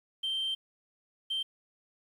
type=tone bursts at uneven times; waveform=sine; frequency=3136 Hz; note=G7; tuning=in tune; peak=-28 dBFS; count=2; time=0.23-0.55 / 1.3-1.43 s; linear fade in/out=10 ms; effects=tanh soft clip ceiling -27 dBFS + 10-bit